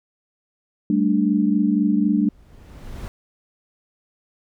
sine chord, G suspended second, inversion none, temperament equal, 196 / 220 / 293.7 Hz, G3 / A3 / D4, 0 / 0 / 0 cents, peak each -20 dBFS, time 0.9-2.29 s, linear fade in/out 2 ms
brown noise with exponential growth, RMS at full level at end -29 dBFS, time 1.83-3.08 s, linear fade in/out 0 ms, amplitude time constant 270 ms
effects none

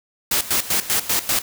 white noise with tremolo, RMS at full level -19 dBFS, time 0.31-1.42 s, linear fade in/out 5 ms, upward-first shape square, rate 5.1 Hz, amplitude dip 80%, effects none

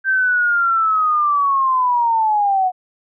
sine linear sweep, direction down, 1568 to 727 Hz, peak -13 dBFS, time 0.04-2.72 s, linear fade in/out 50 ms, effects none

